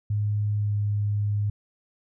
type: tone with pitch glide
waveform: sine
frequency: 104.3 to 103.34 Hz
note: G#2 to G#2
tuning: +8 to -8 cents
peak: -22 dBFS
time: 0.1-1.5 s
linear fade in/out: 5 ms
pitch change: -16 cents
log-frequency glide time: 0.55-0.74 s
effects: none